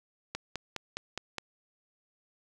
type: click train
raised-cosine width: 0.2 ms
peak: -17 dBFS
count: 6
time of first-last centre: 0.35-1.383 s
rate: 4.84 Hz
effects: none